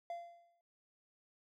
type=tone with exponential decay; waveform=triangle; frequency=688 Hz; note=F5; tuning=26 cents flat; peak=-36 dBFS; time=0.1-0.61 s; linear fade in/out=2 ms; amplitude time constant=110 ms; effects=none